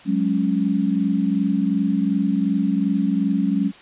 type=chord; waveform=sine; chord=F# suspended second; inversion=none; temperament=equal; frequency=185 / 207.7 / 277.2 Hz; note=F#3 / G#3 / C#4; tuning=0 / 0 / 0 cents; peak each=-22 / -21 / -22 dBFS; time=0.05-3.72 s; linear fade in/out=50 ms; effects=white hiss -45 dBFS RMS until 3.81 s + resampled to 8000 Hz